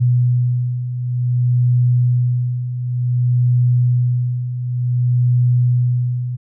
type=beating tone pair; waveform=sine; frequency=122.8 / 123.35 Hz; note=B2 / B2; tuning=-9 / -2 cents; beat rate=0.55 Hz; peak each=-20 / -14 dBFS; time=0-6.37 s; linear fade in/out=20 ms; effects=none